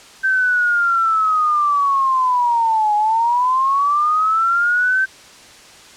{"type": "linear two-way sweep", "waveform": "sine", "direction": "down then up", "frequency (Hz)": [1558, 830.6, 1558], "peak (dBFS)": -13, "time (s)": [0.23, 5.06], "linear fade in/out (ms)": 20, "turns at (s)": 2.95, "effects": ["white hiss -42 dBFS RMS until 5.96 s", "low-pass 7000 Hz 12 dB/octave"]}